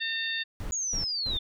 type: harmonic tone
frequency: 907 Hz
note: A#5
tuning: 48 cents flat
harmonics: 2 / 3 / 4 / 5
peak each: -32 / -37 / -32 / -40 dBFS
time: 0-0.44 s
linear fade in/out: 20 ms
type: noise bursts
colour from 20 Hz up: brown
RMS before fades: -34 dBFS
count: 3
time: 0.6-1.37 s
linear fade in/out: 0 ms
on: 110 ms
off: 220 ms
type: linear sweep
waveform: sine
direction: down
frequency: 6830 to 3506 Hz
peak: -28 dBFS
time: 0.72-1.39 s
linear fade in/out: 5 ms
effects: none